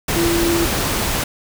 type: tone in noise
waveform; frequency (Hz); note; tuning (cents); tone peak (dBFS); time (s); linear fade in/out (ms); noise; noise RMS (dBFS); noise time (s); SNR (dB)
sine; 338.7; E4; +47; -16; 0.16-0.65; 5; pink; -20; 0.08-1.24; +1
effects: none